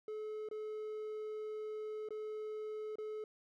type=tone with dropouts; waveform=triangle; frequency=429.6 Hz; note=A4; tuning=41 cents flat; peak=-38 dBFS; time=0.08-3.24 s; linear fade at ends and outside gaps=2 ms; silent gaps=0.488-0.512 / 2.088-2.106 / 2.956-2.984 s; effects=none